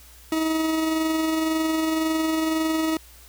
40% pulse tone with amplitude modulation, 318.6 Hz, D#4, 41 cents sharp, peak -19 dBFS, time 0.32-2.97 s, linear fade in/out 2 ms, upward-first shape sine, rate 21.9 Hz, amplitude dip 30%, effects added 60 Hz sine -49 dBFS peak until 3.28 s + white hiss -50 dBFS RMS until 3.28 s

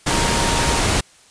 sine tone in noise, 931 Hz, A#5, 2 cents flat, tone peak -25 dBFS, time 0.1-0.8 s, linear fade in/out 10 ms, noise pink, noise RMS -18 dBFS, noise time 0.06-1.01 s, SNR -10 dB, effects white hiss -50 dBFS RMS until 1.3 s + resampled to 22050 Hz

